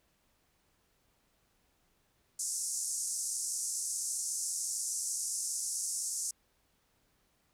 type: band-pass noise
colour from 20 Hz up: white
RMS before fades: -36 dBFS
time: 2.39-6.31 s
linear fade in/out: 5 ms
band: 5600 to 10000 Hz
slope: 48 dB/octave
effects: pink hiss -73 dBFS RMS until 7.53 s